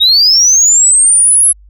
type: linear sweep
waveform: sine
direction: up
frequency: 3692 to 11000 Hz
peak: -3 dBFS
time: 0-1.53 s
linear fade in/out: 20 ms
effects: tanh soft clip ceiling -1 dBFS + added 50 Hz sine -37 dBFS peak until 1.69 s